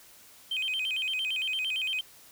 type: tone with vibrato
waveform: sine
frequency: 2804 Hz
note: F7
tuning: 6 cents sharp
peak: -26 dBFS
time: 0.51-2.01 s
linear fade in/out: 5 ms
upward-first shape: square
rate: 8.8 Hz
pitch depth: 190 cents each way
effects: tanh soft clip ceiling -26 dBFS + white hiss -54 dBFS RMS until 2.31 s